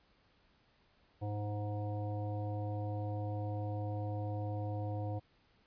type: harmonic tone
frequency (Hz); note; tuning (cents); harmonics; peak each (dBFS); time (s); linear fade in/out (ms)
104.1; G#2; +5; 1 / 3 / 5 / 7 / 9; -36 / -45 / -45 / -46 / -55; 1.21-5.2; 20
effects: pink hiss -70 dBFS RMS until 5.66 s + resampled to 11025 Hz